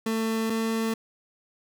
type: tone pair in turn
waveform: 30% pulse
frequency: 223.3 / 224.5 Hz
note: A3 / A3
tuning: +26 / +35 cents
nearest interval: unison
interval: 9 cents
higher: second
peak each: -22 dBFS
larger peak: neither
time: 0.06-0.5 / 0.5-0.94 s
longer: neither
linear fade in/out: 5 ms
effects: none